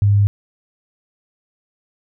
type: tone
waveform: sine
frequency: 101.6 Hz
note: G#2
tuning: 38 cents flat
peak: -10 dBFS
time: 0.02-0.27 s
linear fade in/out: 0 ms
effects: none